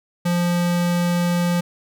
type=tone; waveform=square; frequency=174.61 Hz; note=F3; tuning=in tune; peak=-18 dBFS; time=0.25-1.61 s; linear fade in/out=10 ms; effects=none